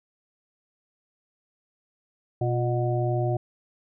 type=harmonic tone with a mistuned harmonic; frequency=122.4 Hz; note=B2; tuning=15 cents flat; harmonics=1 / 3 / 5 / 6; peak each=-24 / -29 / -31 / -32 dBFS; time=2.41-3.37 s; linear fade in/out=5 ms; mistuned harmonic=3; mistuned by=-57 cents; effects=none